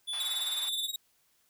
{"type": "tone with pitch glide", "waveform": "square", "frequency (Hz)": [3465, 3552], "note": ["A7", "A7"], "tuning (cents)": [-27, 16], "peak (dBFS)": -33, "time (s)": [0.07, 0.88], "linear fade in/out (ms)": 20, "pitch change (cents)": 43, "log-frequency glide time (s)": [0.24, 0.49]}
{"type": "band-pass noise", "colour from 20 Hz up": "pink", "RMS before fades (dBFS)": -47, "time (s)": [0.13, 0.69], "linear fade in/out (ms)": 2, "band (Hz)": [810, 5300], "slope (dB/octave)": 24}
{"type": "tone with tremolo", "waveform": "sawtooth", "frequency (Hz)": 3799, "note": "A#7", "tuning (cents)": 32, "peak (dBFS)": -28, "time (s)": [0.2, 0.96], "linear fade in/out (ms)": 2, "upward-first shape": "sine", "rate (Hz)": 19, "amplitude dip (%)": 90}
{"effects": ["white hiss -70 dBFS RMS until 1.49 s"]}